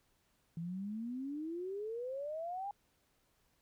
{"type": "exponential sweep", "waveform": "sine", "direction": "up", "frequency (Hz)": [162.4, 823], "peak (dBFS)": -38, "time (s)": [0.57, 2.71], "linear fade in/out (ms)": 2, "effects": ["pink hiss -75 dBFS RMS until 3.61 s"]}